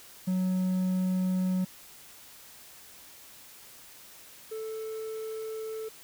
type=tone pair in turn; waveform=triangle; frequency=185 / 440 Hz; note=F#3 / A4; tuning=0 / 0 cents; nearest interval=octave + minor third; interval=1500 cents; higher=second; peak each=-23 / -32 dBFS; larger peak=first; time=0.27-1.65 / 4.51-5.89 s; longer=neither; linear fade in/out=10 ms; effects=white hiss -51 dBFS RMS until 6.03 s